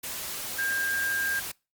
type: tone in noise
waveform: sine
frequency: 1603 Hz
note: G6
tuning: 38 cents sharp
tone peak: -26 dBFS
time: 0.58-1.4 s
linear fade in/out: 10 ms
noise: white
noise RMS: -35 dBFS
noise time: 0.03-1.52 s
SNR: +6 dB
effects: noise-tail reverb RT60 0.3 s tail -25 dB re dry + Opus 48 kbps